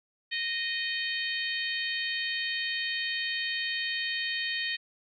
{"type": "harmonic tone", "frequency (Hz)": 620, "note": "D#5", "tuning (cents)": -6, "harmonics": [3, 4, 5, 6, 7], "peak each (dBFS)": [-33, -36, -36, -38, -38], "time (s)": [0.31, 4.77], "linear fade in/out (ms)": 20, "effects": []}